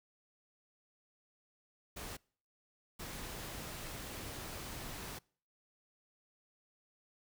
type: noise bursts at uneven times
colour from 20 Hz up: pink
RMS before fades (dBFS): -45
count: 2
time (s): 1.96-2.17 / 2.99-5.19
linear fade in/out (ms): 10
effects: noise-tail reverb RT60 0.5 s tail -26 dB re dry